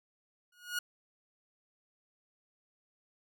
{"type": "tone with exponential growth", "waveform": "sawtooth", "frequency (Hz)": 1445, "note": "F#6", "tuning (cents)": -41, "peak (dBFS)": -26, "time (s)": [0.52, 0.79], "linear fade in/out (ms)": 5, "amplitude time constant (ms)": 58, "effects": []}